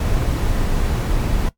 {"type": "noise", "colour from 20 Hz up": "brown", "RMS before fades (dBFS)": -18, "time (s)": [0, 1.49], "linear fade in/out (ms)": 5, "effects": ["noise-tail reverb RT60 0.1 s tail -17 dB re dry", "MP3 96 kbps"]}